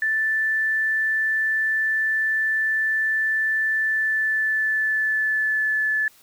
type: tone with pitch glide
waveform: sine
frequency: 1760 to 1733.8 Hz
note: A6 to A6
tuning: 0 to -26 cents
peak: -19 dBFS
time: 0.02-6.08 s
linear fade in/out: 2 ms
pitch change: -26 cents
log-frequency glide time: 3.78-5.79 s
effects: white hiss -54 dBFS RMS until 6.22 s

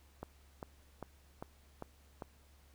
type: click train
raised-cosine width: 1 ms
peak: -28 dBFS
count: 6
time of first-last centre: 0.23-2.222 s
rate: 2.51 Hz
effects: added 70 Hz sine -62 dBFS peak until 2.74 s + pink hiss -68 dBFS RMS until 2.74 s

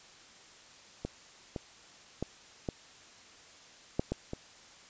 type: clicks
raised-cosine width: 2 ms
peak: -21 / -22 / -19 / -19 / -14 / -18 / -23 dBFS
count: 7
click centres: 1.05 / 1.562 / 2.226 / 2.688 / 3.995 / 4.12 / 4.334 s
effects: white hiss -55 dBFS RMS until 4.89 s + resampled to 16000 Hz

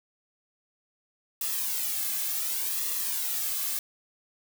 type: noise with flanger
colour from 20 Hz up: blue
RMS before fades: -30 dBFS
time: 1.41-3.79 s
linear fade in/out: 2 ms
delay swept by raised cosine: 1.3 to 2.15 ms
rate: 0.68 Hz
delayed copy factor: -0.75
effects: none

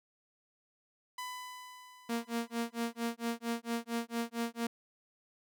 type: tone with exponential decay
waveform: sawtooth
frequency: 1000 Hz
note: B5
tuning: 21 cents sharp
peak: -34 dBFS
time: 1.18-3.12 s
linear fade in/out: 5 ms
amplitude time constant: 420 ms
type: tone with tremolo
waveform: sawtooth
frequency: 233.1 Hz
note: A#3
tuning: in tune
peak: -27 dBFS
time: 2.09-4.67 s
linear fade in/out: 5 ms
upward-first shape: sine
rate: 4.4 Hz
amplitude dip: 100%
effects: none

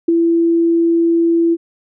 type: tone with ADSR envelope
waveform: sine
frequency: 335 Hz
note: E4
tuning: 28 cents sharp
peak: -6 dBFS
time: 0.08-1.57 s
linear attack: 8 ms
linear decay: 7 ms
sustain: -4 dB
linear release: 41 ms
effects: none

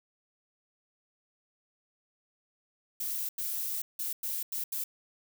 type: noise bursts at uneven times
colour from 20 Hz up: violet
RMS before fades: -34 dBFS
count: 6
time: 3-3.29 / 3.38-3.82 / 3.99-4.13 / 4.23-4.43 / 4.52-4.64 / 4.72-4.84 s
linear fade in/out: 5 ms
effects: none

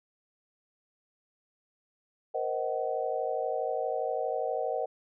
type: chord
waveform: sine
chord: C half-diminished seventh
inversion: third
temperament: just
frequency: 470.9 / 523.3 / 627.9 / 753.5 Hz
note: Bb4 / C5 / Eb5 / Gb5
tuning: +18 / 0 / +16 / +31 cents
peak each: -34 dBFS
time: 2.34-4.86 s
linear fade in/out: 10 ms
effects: none

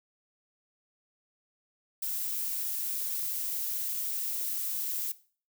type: noise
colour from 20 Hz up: violet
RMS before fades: -33 dBFS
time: 2.02-5.12 s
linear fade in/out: 5 ms
effects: noise-tail reverb RT60 0.4 s tail -17 dB re dry

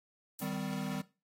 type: noise with exponential decay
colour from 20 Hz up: violet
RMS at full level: -39 dBFS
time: 0.39-0.63 s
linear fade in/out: 1 ms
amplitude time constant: 51 ms
type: chord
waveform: square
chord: C minor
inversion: first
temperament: equal with one note detuned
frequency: 155.56 / 196 / 255.1 Hz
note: Eb3 / G3 / C4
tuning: 0 / 0 / -44 cents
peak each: -41 / -39 / -41 dBFS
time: 0.41-1.02 s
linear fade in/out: 10 ms
effects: noise-tail reverb RT60 0.3 s tail -19 dB re dry + AAC 48 kbps

